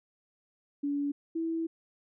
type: tone pair in turn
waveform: sine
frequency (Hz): 285.7 / 327.8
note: D4 / E4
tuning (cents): -48 / -10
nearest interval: major second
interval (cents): 238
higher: second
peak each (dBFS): -28 / -29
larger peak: first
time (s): 0.83-1.12 / 1.35-1.67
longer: second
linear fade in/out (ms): 10
effects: none